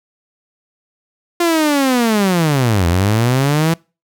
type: linear two-way sweep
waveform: sawtooth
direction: down then up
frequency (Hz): 349.2 to 82.41 to 167.7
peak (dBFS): -8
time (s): 1.4-3.74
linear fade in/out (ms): 5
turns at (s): 2.87
effects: noise-tail reverb RT60 0.3 s tail -25 dB re dry